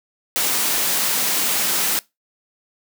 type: high-pass noise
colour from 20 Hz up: white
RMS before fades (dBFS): -20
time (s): 0.36-1.99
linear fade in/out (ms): 0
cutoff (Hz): 150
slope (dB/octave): 24
effects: noise-tail reverb RT60 0.2 s tail -22 dB re dry